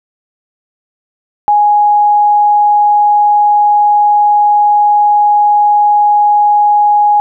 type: tone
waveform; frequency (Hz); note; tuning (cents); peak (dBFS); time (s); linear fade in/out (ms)
sine; 830.6; G#5; 0; -5; 1.48-7.2; 0
effects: none